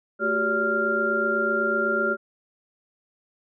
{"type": "tone cluster", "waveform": "sine", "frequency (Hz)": [221.4, 367.9, 395.9, 573, 1393], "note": ["A3", "F#4", "G4", "D5", "F6"], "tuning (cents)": [11, -10, 17, -43, -5], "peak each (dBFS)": [-31, -30, -29, -28, -23], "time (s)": [0.19, 2.17], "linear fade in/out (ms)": 50, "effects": []}